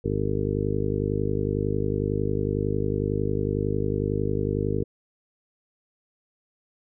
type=harmonic tone; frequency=51 Hz; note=G#1; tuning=31 cents flat; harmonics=1 / 2 / 3 / 4 / 5 / 6 / 7 / 8 / 9; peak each=-33 / -29 / -31 / -35 / -33 / -33 / -35 / -30 / -31 dBFS; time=0.04-4.84 s; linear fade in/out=10 ms; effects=none